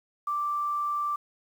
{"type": "tone with quantisation", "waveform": "sine", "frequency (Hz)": 1174.7, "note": "D6", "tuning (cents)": 0, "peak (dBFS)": -26, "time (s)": [0.27, 1.16], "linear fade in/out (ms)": 5, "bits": 9, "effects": []}